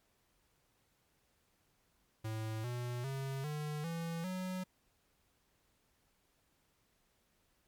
square tone with pitch steps, 110 / 122.05 / 135.43 / 150.26 / 166.73 / 185 Hz, A2 / B2 / C#3 / D3 / E3 / F#3, 0 / -20 / -40 / +40 / +20 / 0 cents, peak -38 dBFS, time 2.24-4.64 s, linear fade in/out 10 ms, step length 400 ms, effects pink hiss -75 dBFS RMS until 7.67 s + MP3 96 kbps

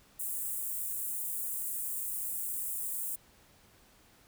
white high-pass noise, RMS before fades -36 dBFS, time 0.19-3.16 s, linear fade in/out 10 ms, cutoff 7900 Hz, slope 48 dB/octave, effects pink hiss -62 dBFS RMS until 4.27 s

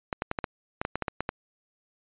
clicks, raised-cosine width 0.5 ms, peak -13 dBFS, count 12, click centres 0.128 / 0.221 / 0.314 / 0.388 / 0.442 / 0.815 / 0.851 / 0.956 / 1.023 / 1.082 / 1.206 / 1.291 s, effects resampled to 8000 Hz

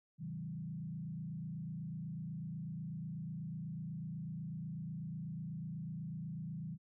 sine tone with frequency modulation, 161.7 Hz, E3, 33 cents flat, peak -40 dBFS, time 0.18-6.78 s, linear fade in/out 50 ms, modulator 28.1 Hz, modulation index 1.1, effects none

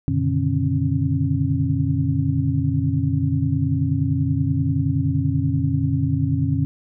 sine tone cluster, 92.1 / 120.5 / 140.8 / 151.2 / 272.3 Hz, F#2 / B2 / C#3 / D#3 / C#4, -7 / -42 / +27 / -49 / -31 cents, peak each -24 dBFS, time 0.08-6.65 s, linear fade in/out 0 ms, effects none

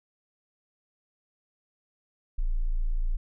sine tone, 28.23 Hz, A0, 45 cents sharp, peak -23 dBFS, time 2.38-3.17 s, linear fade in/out 10 ms, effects none

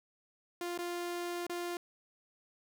sawtooth tone with dropouts, 349.2 Hz, F4, in tune, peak -32 dBFS, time 0.61-1.77 s, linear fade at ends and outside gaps 2 ms, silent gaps 0.777-0.788 / 1.467-1.496 s, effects none

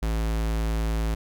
square tone, 55 Hz, A1, in tune, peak -24 dBFS, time 0.02-1.15 s, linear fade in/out 10 ms, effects none

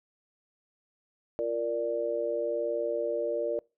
sine chord, Bb major, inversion second, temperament equal with one note detuned, 346.4 / 466.2 / 587.3 Hz, F4 / Bb4 / D5, -14 / 0 / 0 cents, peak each -36 / -31 / -30 dBFS, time 1.39-3.59 s, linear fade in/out 0 ms, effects noise-tail reverb RT60 0.3 s tail -26 dB re dry

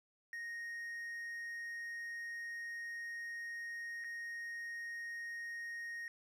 triangle tone with dropouts, 1864.7 Hz, A#6, in tune, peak -40 dBFS, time 0.33-6.08 s, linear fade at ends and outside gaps 1 ms, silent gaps 4.04-4.044 s, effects none

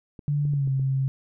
clicks, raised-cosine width 3 ms, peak -28 dBFS, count 5, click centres 0.192 / 0.453 / 0.536 / 0.675 / 0.796 s
sine tone with pitch glide, 145.6 to 134.29 Hz, D3 to C3, -15 to +45 cents, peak -21 dBFS, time 0.28-1.08 s, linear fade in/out 0 ms, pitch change -140 cents, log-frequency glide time 0.51-0.69 s
effects none

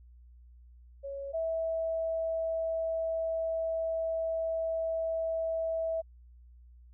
sine tone pair in turn, 554.4 / 652.3 Hz, C#5 / E5, 0 / -18 cents, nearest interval minor third, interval 282 cents, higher second, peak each -36 / -29 dBFS, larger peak second, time 1.03-1.33 / 1.33-6.02 s, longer second, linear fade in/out 20 ms, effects added 60 Hz sine -52 dBFS peak until 6.93 s

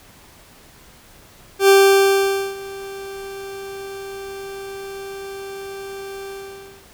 40% pulse tone with ADSR envelope, 392 Hz, G4, in tune, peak -7 dBFS, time 1.59-6.86 s, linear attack 95 ms, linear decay 860 ms, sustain -22 dB, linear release 560 ms, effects pink hiss -47 dBFS RMS until 6.93 s

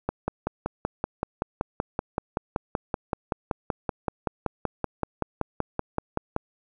click train, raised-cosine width 1 ms, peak -11 dBFS, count 34, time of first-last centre 0.09-6.364 s, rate 5.26 Hz, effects none

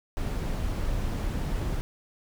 brown noise, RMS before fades -29 dBFS, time 0.17-1.81 s, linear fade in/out 0 ms, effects none

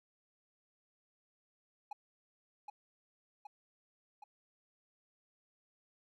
triangle tone with echo, 831 Hz, G#5, 1 cent sharp, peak -38 dBFS, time 1.91-1.93 s, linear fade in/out 5 ms, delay 770 ms, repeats 3, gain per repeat -3 dB, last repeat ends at 4.24 s, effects none

